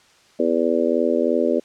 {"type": "harmonic tone", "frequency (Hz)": 83, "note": "E2", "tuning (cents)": 12, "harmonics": [3, 4, 5, 6, 7], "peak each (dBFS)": [-23, -23, -23, -23, -23], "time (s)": [0.39, 1.6], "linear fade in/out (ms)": 10, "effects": ["white hiss -54 dBFS RMS until 1.64 s", "low-pass 6000 Hz 12 dB/octave"]}